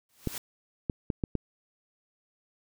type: noise with exponential growth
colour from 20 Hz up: white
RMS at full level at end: -34 dBFS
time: 0.09-0.38 s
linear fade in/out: 2 ms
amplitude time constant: 63 ms
type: clicks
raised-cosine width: 3 ms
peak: -15 dBFS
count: 5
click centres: 0.273 / 0.898 / 1.102 / 1.238 / 1.353 s
effects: none